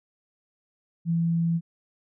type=tone; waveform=sine; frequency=167.3 Hz; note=E3; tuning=26 cents sharp; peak=-21 dBFS; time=1.05-1.61 s; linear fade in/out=50 ms; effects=none